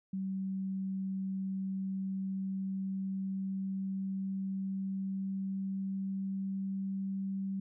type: tone with pitch glide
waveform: sine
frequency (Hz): 191.4 to 193.85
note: G3 to G3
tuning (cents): -41 to -19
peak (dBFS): -33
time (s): 0.13-7.6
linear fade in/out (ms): 5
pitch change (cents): +22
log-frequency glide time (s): 1.19-7.26
effects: none